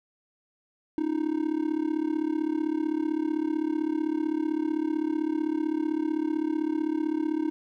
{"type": "tone with amplitude modulation", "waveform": "triangle", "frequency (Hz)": 311.1, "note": "D#4", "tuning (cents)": 0, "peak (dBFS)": -19, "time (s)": [0.98, 7.5], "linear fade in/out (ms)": 0, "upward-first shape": "sine", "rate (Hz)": 35.7, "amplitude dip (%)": 90, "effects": []}